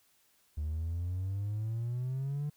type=exponential sweep; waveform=triangle; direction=up; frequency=74 to 149.5 Hz; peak=-29 dBFS; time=0.57-2.5 s; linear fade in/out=10 ms; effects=tanh soft clip ceiling -27 dBFS + white hiss -69 dBFS RMS until 2.56 s